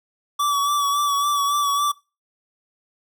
square tone with vibrato, 1148 Hz, D6, 40 cents flat, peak -19 dBFS, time 0.39-1.92 s, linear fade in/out 10 ms, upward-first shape sine, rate 3.6 Hz, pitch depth 34 cents each way, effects noise-tail reverb RT60 0.3 s tail -23 dB re dry

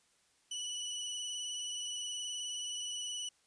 25% pulse tone with vibrato, 2960 Hz, F#7, in tune, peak -34 dBFS, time 0.51-3.29 s, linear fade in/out 5 ms, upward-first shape triangle, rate 19 Hz, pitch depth 26 cents each way, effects white hiss -71 dBFS RMS until 3.46 s + resampled to 22050 Hz

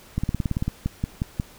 two click trains, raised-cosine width 5 ms, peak -11 / -11 dBFS, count 10 / 4, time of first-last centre 0.18-0.68 / 0.86-1.399 s, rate 18 / 5.57 Hz, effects pink hiss -49 dBFS RMS until 1.58 s

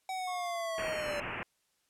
square linear sweep, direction down, 762 to 579 Hz, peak -35 dBFS, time 0.09-1.2 s, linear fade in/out 2 ms
triangle tone, 1100 Hz, C#6, 14 cents flat, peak -39 dBFS, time 0.27-0.86 s, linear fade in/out 10 ms
white low-pass noise, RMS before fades -39 dBFS, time 0.78-1.43 s, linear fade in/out 0 ms, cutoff 2800 Hz, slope 96 dB/octave
effects white hiss -75 dBFS RMS until 1.89 s + low-pass 11000 Hz 12 dB/octave

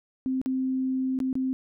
sine tone with dropouts, 261 Hz, C4, 4 cents flat, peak -24 dBFS, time 0.26-1.53 s, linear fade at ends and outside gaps 0 ms, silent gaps 0.415-0.46 / 1.189-1.202 / 1.329-1.354 s, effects none

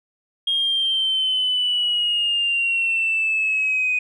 sine exponential sweep, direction down, 3251 to 2489 Hz, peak -17 dBFS, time 0.47-3.99 s, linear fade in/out 5 ms, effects tanh soft clip ceiling -13 dBFS

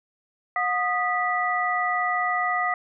sine tone cluster, 723 / 1238 / 1962 Hz, F#5 / D#6 / B6, -40 / -9 / -12 cents, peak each -26 dBFS, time 0.56-2.74 s, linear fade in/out 2 ms, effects none

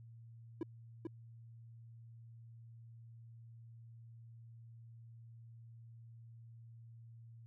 triangle tone with echo, 329.6 Hz, E4, in tune, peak -34 dBFS, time 0.61-0.63 s, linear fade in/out 2 ms, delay 440 ms, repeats 1, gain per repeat -3 dB, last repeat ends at 1.07 s, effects added 115 Hz sine -53 dBFS peak until 7.46 s

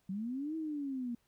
sine linear two-way sweep, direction up then down, 182.2 to 324.3 to 232.9 Hz, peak -35 dBFS, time 0.09-1.15 s, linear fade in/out 5 ms, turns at 0.56 s, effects pink hiss -75 dBFS RMS until 1.27 s

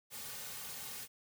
white noise with comb filter, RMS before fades -45 dBFS, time 0.1-1.08 s, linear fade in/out 50 ms, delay 3 ms, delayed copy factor -0.7, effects none

